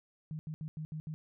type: tone bursts at uneven times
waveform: sine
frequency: 155.56 Hz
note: D#3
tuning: in tune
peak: -37 dBFS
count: 6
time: 0.31-0.39 / 0.47-0.54 / 0.61-0.68 / 0.77-0.85 / 0.92-1 / 1.07-1.14 s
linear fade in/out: 0 ms
effects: none